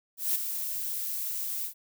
violet noise with ADSR envelope, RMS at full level -25 dBFS, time 0.17-1.74 s, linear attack 180 ms, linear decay 12 ms, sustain -8 dB, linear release 99 ms, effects none

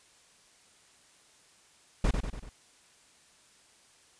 brown noise with echo, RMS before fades -24 dBFS, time 2.04-2.11 s, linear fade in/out 5 ms, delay 96 ms, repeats 4, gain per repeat -5 dB, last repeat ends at 2.494 s, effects white hiss -61 dBFS RMS until 4.19 s + resampled to 22050 Hz

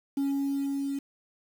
sine tone with level ramp, 277.7 Hz, C#4, 3 cents sharp, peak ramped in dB -22 to -28 dBFS, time 0.17-0.99 s, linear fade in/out 5 ms, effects tanh soft clip ceiling -24 dBFS + 8-bit

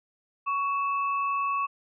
sine tone pair together, 1117.4 / 2621 Hz, C#6 / E7, +13 / -11 cents, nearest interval octave + minor third, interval 1476 cents, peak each -25 / -35 dBFS, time 0.46-1.67 s, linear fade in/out 20 ms, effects none

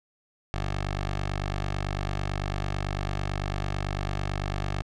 10% pulse tone with notch filter, 49 Hz, G1, in tune, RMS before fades -30 dBFS, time 0.54-4.82 s, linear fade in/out 0 ms, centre 240 Hz, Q 0.88, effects low-pass 5000 Hz 12 dB/octave

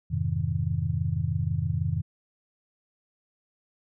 sine chord, F minor seventh, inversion none, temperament just, 87.31 / 104.77 / 130.96 / 157.15 Hz, F2 / Ab2 / C3 / Eb3, 0 / +16 / +2 / +18 cents, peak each -30 dBFS, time 0.1-2.02 s, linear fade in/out 20 ms, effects none

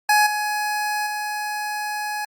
25% pulse tone with level steps, 840 Hz, G#5, 19 cents sharp, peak -10 / -18 / -21 dBFS, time 0.09-2.25 s, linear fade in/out 5 ms, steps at 0.26 / 1.06 s, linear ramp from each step 10 ms, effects Opus 48 kbps

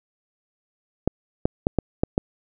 clicks, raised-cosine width 2 ms, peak -5 dBFS, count 6, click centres 1.076 / 1.455 / 1.669 / 1.787 / 2.035 / 2.179 s, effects none

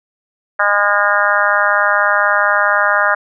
harmonic tone, 204.2 Hz, G#3, 29 cents flat, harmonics 3 / 4 / 5 / 6 / 7 / 8 / 9, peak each -19 / -21 / -20 / -18 / -16 / -17 / -22 dBFS, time 0.59-3.15 s, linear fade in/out 10 ms, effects none

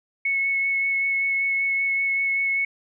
sine tone with vibrato, 2199 Hz, C#7, 14 cents flat, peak -20 dBFS, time 0.25-2.65 s, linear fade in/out 5 ms, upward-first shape sine, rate 5.2 Hz, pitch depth 10 cents each way, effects none

